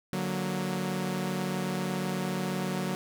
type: chord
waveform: sawtooth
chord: D augmented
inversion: none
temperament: equal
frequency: 146.83 / 185 / 233.1 Hz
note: D3 / F#3 / A#3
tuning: 0 / 0 / 0 cents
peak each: -32 / -27 / -33 dBFS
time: 0.13-2.95 s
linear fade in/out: 0 ms
effects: none